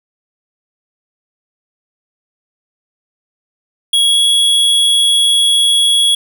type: tone with pitch glide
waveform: square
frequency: 3322 to 3341 Hz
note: G#7 to G#7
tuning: 0 to +10 cents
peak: -9 dBFS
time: 3.93-6.15 s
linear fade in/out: 5 ms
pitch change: +10 cents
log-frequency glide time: 4.05-4.19 s
effects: none